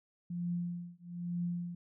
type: tone with tremolo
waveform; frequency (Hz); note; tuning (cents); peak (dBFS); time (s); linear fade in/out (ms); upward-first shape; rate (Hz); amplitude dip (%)
sine; 174.2; F3; -4; -31; 0.3-1.75; 5; triangle; 1.1; 100
effects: none